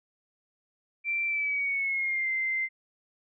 sine tone with pitch glide, 2349 to 2081 Hz, D7 to C7, 0 to -10 cents, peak -26 dBFS, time 1.04-2.69 s, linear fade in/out 50 ms, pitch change -210 cents, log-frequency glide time 1.26-2.3 s, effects none

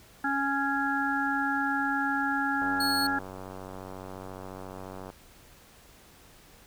harmonic tone, 277.2 Hz, C#4, in tune, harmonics 1 / 3 / 5 / 6, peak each -31 / -31 / -31 / -31 dBFS, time 0.24-3.19 s, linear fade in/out 5 ms
click train, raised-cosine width 1 ms, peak -27 dBFS, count 235, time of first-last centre 2.62-5.101 s, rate 94.3 Hz
40% pulse tone, 4349 Hz, C#8, 34 cents flat, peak -27 dBFS, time 2.8-3.07 s, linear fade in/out 5 ms
effects pink hiss -55 dBFS RMS until 6.66 s

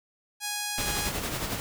5% pulse tone, 829 Hz, G#5, 3 cents flat, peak -18 dBFS, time 0.4-1.12 s, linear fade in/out 50 ms
pink noise with tremolo, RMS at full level -30 dBFS, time 0.78-1.6 s, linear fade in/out 0 ms, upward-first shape sine, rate 11 Hz, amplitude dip 45%
effects none

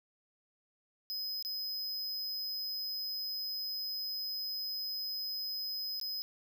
square tone with dropouts, 5050 Hz, D#8, 25 cents sharp, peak -36 dBFS, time 1.1-6.22 s, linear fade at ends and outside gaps 0 ms, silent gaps 1.425-1.449 / 5.999-6.013 s, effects none

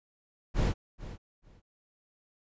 brown noise with echo, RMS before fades -26 dBFS, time 0.54-0.74 s, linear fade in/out 50 ms, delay 440 ms, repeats 2, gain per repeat -15 dB, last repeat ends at 1.62 s, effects resampled to 16000 Hz

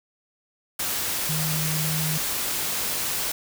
sine tone in noise, 155.56 Hz, D#3, in tune, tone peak -26 dBFS, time 1.29-2.18 s, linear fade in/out 5 ms, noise white, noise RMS -27 dBFS, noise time 0.79-3.32 s, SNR -2 dB, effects none

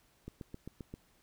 click train, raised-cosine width 3 ms, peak -30 dBFS, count 6, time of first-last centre 0.28-0.94 s, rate 7.58 Hz, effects pink hiss -69 dBFS RMS until 1.22 s

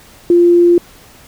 sine tone, 347.2 Hz, F4, 10 cents flat, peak -5 dBFS, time 0.3-0.78 s, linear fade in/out 2 ms, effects pink hiss -42 dBFS RMS until 1.27 s

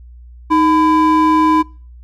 triangle ring-modulated tone, 659.3 Hz, E5, in tune, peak -4 dBFS, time 0.5-1.63 s, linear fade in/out 20 ms, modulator 347 Hz, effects noise-tail reverb RT60 0.4 s tail -26 dB re dry + added 60 Hz sine -35 dBFS peak until 2.03 s

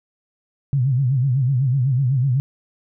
sine tone with vibrato, 130.81 Hz, C3, in tune, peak -15 dBFS, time 0.73-2.4 s, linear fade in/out 0 ms, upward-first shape sine, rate 8 Hz, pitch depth 140 cents each way, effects none

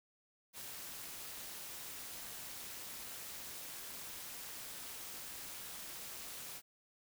white noise with amplitude modulation, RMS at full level -45 dBFS, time 0.53-6.62 s, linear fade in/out 50 ms, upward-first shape sine, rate 248 Hz, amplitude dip 55%, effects none

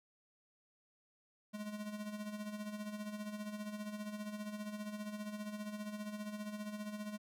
square tone with tremolo, 210 Hz, G#3, 19 cents sharp, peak -40 dBFS, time 1.53-7.18 s, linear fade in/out 20 ms, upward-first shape sine, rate 15 Hz, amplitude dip 60%, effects none

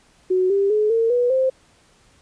sine tone with pitch steps, 370 / 396.6 / 425 / 455.5 / 488.2 / 523.3 Hz, F#4 / G4 / G#4 / A#4 / B4 / C5, 0 / +20 / +40 / -40 / -20 / 0 cents, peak -15 dBFS, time 0.3-1.5 s, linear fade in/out 10 ms, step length 200 ms, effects pink hiss -56 dBFS RMS until 2.21 s + resampled to 22050 Hz

